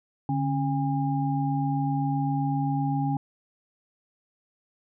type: tone cluster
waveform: sine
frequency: 144.8 / 272.5 / 811 Hz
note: D3 / C#4 / G#5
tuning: -24 / -29 / -41 cents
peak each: -26 / -28 / -30 dBFS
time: 0.29-3.17 s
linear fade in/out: 2 ms
effects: none